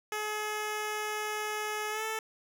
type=tone with pitch glide; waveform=10% pulse; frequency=424.8 to 440 Hz; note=G#4 to A4; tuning=+39 to 0 cents; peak=-24 dBFS; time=0.12-2.19 s; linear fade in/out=2 ms; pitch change=+61 cents; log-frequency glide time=1.9-2.04 s; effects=none